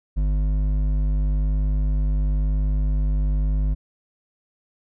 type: tone with hard clipping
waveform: triangle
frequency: 50.5 Hz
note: G#1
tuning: 48 cents flat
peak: -20 dBFS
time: 0.16-3.75 s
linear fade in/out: 20 ms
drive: 12 dB
effects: none